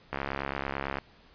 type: click train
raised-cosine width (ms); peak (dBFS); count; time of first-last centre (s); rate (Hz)
0.5; -16; 60; 0.13-0.985; 69
effects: pink hiss -58 dBFS RMS until 1.34 s + resampled to 11025 Hz